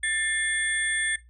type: tone cluster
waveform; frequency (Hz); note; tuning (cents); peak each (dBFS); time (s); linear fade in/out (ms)
sine; 1781 / 2123 / 3438 / 8690; A6 / C7 / A7 / C#9; +21 / +25 / -41 / -35; -26 / -32 / -35 / -31; 0.03-1.16; 5
effects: noise-tail reverb RT60 0.2 s tail -18 dB re dry + added 60 Hz sine -50 dBFS peak until 1.29 s